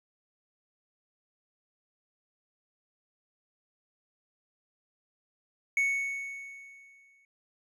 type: tone with exponential decay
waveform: triangle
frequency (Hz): 2217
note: C#7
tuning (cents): 0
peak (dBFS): -21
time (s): 5.77-7.25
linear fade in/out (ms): 2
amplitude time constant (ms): 320
effects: resampled to 32000 Hz